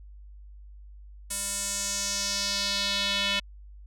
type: tone with band-pass filter sweep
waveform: square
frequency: 199.7 Hz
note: G3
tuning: 32 cents sharp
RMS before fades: -29 dBFS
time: 1.3-3.4 s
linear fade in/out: 10 ms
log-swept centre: 9200 to 3100 Hz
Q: 2.5
effects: added 50 Hz sine -44 dBFS peak until 3.86 s

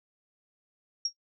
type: tone with exponential decay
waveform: sine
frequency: 5590 Hz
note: F8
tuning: 1 cent sharp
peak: -23 dBFS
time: 1.05-1.13 s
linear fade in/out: 5 ms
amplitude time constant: 16 ms
effects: noise-tail reverb RT60 0.1 s tail -20 dB re dry

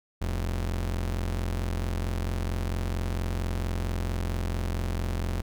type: ring-modulated tone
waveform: 45% pulse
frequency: 64.6 Hz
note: C2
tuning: 21 cents flat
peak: -24 dBFS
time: 0.21-5.42 s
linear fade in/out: 10 ms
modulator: 22.2 Hz
effects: none

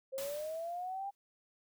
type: linear sweep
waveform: sine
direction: up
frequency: 523.3 to 805 Hz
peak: -37 dBFS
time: 0.12-1.11 s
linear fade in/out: 20 ms
type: noise with exponential decay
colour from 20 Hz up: white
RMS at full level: -43 dBFS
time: 0.18-1.15 s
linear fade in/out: 0 ms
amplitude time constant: 210 ms
effects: none

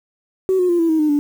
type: tone with pitch steps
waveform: sine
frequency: 377.6 / 361.6 / 346.3 / 331.6 / 317.5 / 304.1 / 291.2 Hz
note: F#4 / F#4 / F4 / E4 / D#4 / D#4 / D4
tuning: +35 / -40 / -15 / +10 / +35 / -40 / -15 cents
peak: -12 dBFS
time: 0.49-1.19 s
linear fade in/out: 0 ms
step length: 100 ms
effects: tanh soft clip ceiling -9 dBFS + 7-bit

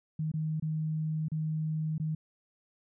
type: tone with dropouts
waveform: sine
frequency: 156.4 Hz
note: D#3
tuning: 9 cents sharp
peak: -29 dBFS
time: 0.19-2.15 s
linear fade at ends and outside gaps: 5 ms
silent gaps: 0.317-0.338 / 0.599-0.623 / 1.284-1.317 / 1.981-1.998 s
effects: none

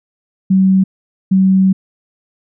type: tone bursts at uneven times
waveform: sine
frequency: 190.1 Hz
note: F#3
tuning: 47 cents sharp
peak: -7 dBFS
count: 2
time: 0.5-0.84 / 1.31-1.73 s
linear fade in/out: 10 ms
effects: none

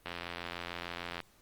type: click train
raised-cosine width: 0.3 ms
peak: -22 dBFS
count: 100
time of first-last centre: 0.06-1.203 s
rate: 86.6 Hz
effects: pink hiss -65 dBFS RMS until 1.41 s + Opus 32 kbps

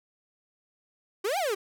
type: exponential two-way sweep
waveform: 45% pulse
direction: up then down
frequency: 362.8 to 830.6 to 373.8 Hz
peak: -26 dBFS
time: 1.24-1.55 s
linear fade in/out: 10 ms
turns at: 1.38 s
effects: none

